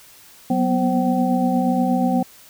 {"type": "tone cluster", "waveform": "sine", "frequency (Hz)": [186.6, 239.7, 248.1, 526, 764], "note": ["F#3", "A#3", "B3", "C5", "G5"], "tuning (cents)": [15, 48, 8, 9, -45], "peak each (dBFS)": [-22, -28, -19, -27, -23], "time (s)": [0.5, 2.23], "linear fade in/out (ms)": 5, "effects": ["white hiss -47 dBFS RMS until 2.49 s"]}